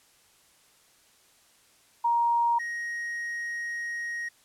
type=tone pair in turn; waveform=sine / triangle; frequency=940 / 1880 Hz; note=A#5 / A#6; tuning=+14 / +14 cents; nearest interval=octave; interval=1200 cents; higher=second; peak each=-21 / -29 dBFS; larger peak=first; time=2.04-2.59 / 2.59-4.29 s; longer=second; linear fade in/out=10 ms; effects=white hiss -61 dBFS RMS until 4.44 s + low-pass 11000 Hz 12 dB/octave